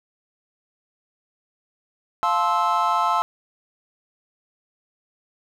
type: chord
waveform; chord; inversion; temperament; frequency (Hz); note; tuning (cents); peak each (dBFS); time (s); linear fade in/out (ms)
triangle; F major seventh; none; just; 698.5 / 873.1 / 1047.7 / 1309.6; F5 / A5 / C6 / E6; 0 / -14 / +2 / -12; -24 / -22 / -21 / -21; 2.23-3.22; 0
effects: none